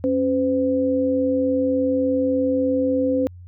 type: tone pair together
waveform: sine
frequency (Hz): 273.4 / 510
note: C#4 / C5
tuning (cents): -24 / -44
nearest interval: major seventh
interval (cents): 1080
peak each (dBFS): -20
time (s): 0.04-3.27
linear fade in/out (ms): 0
effects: added 89 Hz sine -38 dBFS peak until 3.47 s